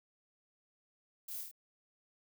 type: noise with echo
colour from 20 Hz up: violet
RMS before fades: -45 dBFS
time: 1.28-1.41 s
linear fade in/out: 5 ms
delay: 26 ms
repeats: 4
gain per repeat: -2 dB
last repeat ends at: 1.514 s
effects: none